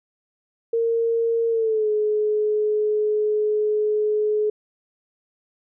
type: tone with pitch glide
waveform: sine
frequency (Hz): 460 to 424.3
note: A#4 to G#4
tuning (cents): -23 to +37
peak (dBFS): -18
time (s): 0.73-4.5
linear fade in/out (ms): 5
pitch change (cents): -140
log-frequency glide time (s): 1.49-1.89
effects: none